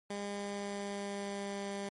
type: tone with pitch glide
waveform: 15% pulse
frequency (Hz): 202.4 to 199.5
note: G#3 to G3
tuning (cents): -44 to +31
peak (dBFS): -31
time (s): 0.1-1.89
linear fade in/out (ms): 5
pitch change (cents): -25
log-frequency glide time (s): 0.26-1.76
effects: MP3 48 kbps